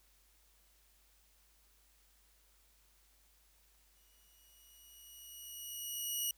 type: tone with exponential growth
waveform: 10% pulse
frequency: 2908 Hz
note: F#7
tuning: 31 cents flat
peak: -25 dBFS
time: 3.96-6.31 s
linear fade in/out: 2 ms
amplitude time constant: 510 ms
effects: added 50 Hz sine -70 dBFS peak until 6.37 s + white hiss -70 dBFS RMS until 6.37 s